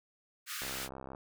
pink high-pass noise, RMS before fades -40 dBFS, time 0.46-0.89 s, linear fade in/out 50 ms, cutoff 1200 Hz, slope 96 dB/octave
click train, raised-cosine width 1 ms, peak -30 dBFS, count 36, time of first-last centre 0.62-1.149 s, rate 66.2 Hz
effects none

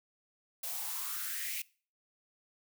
blue noise with high-pass filter sweep, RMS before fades -38 dBFS, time 0.63-1.62 s, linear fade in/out 5 ms, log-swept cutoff 610 to 2500 Hz, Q 5.6, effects noise-tail reverb RT60 0.4 s tail -22 dB re dry

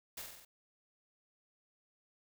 white noise with echo, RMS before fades -44 dBFS, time 0.17-0.22 s, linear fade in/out 5 ms, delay 46 ms, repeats 5, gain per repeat -3 dB, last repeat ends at 0.45 s, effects none

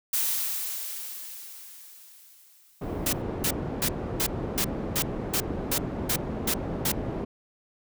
blue noise with exponential decay, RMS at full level -25 dBFS, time 0.13-3.22 s, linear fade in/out 5 ms, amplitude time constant 670 ms
white low-pass noise, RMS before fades -32 dBFS, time 2.81-7.25 s, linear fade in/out 10 ms, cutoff 400 Hz, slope 12 dB/octave
white noise bursts, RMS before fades -26 dBFS, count 11, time 3.06-6.919 s, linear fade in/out 5 ms, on 69 ms, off 310 ms
effects none

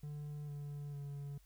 triangle tone with pitch steps, 147.6 / 144.81 / 142.08 Hz, D3 / D3 / C#3, +9 / -24 / +43 cents, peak -40 dBFS, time 0.03-1.38 s, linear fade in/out 5 ms, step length 450 ms, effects added 50 Hz sine -63 dBFS peak until 1.45 s + white hiss -72 dBFS RMS until 1.45 s

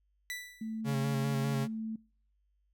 sawtooth tone with exponential decay, 1975.5 Hz, B6, in tune, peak -31 dBFS, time 0.3-0.81 s, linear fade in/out 0 ms, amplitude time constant 110 ms
sine tone, 221 Hz, A3, 8 cents sharp, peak -35 dBFS, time 0.61-1.96 s, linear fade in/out 5 ms
45% pulse tone with vibrato, 138.1 Hz, C#3, 6 cents flat, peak -30 dBFS, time 0.84-1.68 s, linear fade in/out 50 ms, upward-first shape square, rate 5 Hz, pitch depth 22 cents each way
effects noise-tail reverb RT60 0.5 s tail -26 dB re dry + added 50 Hz sine -70 dBFS peak until 2.73 s

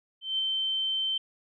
sine tone with ADSR envelope, 3100 Hz, G7, 20 cents flat, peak -24 dBFS, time 0.21-1.18 s, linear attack 180 ms, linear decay 3 ms, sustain -2 dB, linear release 6 ms, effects none

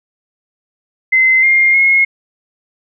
sine tone with pitch steps, 2060 / 2119 / 2161 Hz, C7 / C7 / C#7, -28 / +21 / -45 cents, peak -7 dBFS, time 1.12-2.05 s, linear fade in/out 10 ms, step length 310 ms, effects none

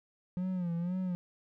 triangle tone with vibrato, 177.3 Hz, F3, 26 cents sharp, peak -29 dBFS, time 0.37-1.15 s, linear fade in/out 0 ms, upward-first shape sine, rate 2 Hz, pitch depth 90 cents each way, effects none

